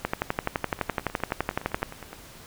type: two click trains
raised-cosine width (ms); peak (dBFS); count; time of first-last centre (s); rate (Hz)
0.5; -23 / -9; 14 / 22; 0.79-2.13 / 0.05-1.83; 9.7 / 11.8
effects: pink hiss -47 dBFS RMS until 2.46 s